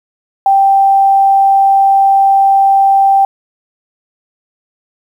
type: tone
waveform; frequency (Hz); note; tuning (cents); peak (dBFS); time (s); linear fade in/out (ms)
sine; 784; G5; 0; -5; 0.46-3.25; 2
effects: 7-bit